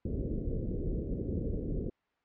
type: low-pass noise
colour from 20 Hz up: pink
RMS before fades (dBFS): -34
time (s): 0.05-1.9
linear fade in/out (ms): 5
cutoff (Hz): 490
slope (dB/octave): 48
effects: white hiss -75 dBFS RMS until 2.24 s + low-pass 2000 Hz 12 dB/octave